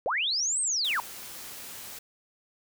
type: linear two-way sweep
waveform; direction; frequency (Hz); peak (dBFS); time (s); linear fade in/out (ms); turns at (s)
sine; up then down; 422 to 8540 to 851; -25; 0.06-1; 0; 0.61
type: noise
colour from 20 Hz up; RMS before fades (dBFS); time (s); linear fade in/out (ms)
white; -42; 0.84-1.99; 5
effects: none